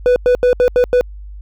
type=tone bursts at uneven times; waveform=triangle; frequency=495.2 Hz; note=B4; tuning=5 cents sharp; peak=-6 dBFS; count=6; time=0.06-0.16 / 0.26-0.35 / 0.43-0.53 / 0.6-0.68 / 0.76-0.84 / 0.93-1.01 s; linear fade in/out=0 ms; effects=added 50 Hz sine -29 dBFS peak until 1.41 s